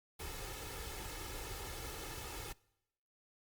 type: noise with comb filter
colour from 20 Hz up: pink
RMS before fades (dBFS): -45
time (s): 0.19-2.53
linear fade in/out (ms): 10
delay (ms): 2.3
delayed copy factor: +0.65
effects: noise-tail reverb RT60 0.9 s tail -24 dB re dry + Opus 48 kbps